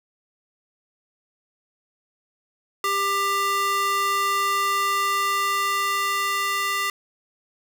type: tone with high-pass filter sweep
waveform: square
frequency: 396.7 Hz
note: G4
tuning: 21 cents sharp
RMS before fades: -23 dBFS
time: 2.84-6.9 s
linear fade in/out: 2 ms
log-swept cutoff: 900 to 1500 Hz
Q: 1.9
effects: none